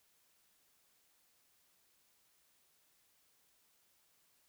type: silence
effects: white hiss -73 dBFS RMS until 4.48 s